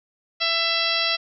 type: harmonic tone with a mistuned harmonic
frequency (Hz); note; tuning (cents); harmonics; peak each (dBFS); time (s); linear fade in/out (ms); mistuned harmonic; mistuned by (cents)
667; E5; +20; 1 / 2 / 3 / 4 / 5 / 6 / 7 / 8; -31 / -30 / -29 / -27 / -27 / -27 / -28 / -29; 0.4-1.17; 20; 5; -20
effects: none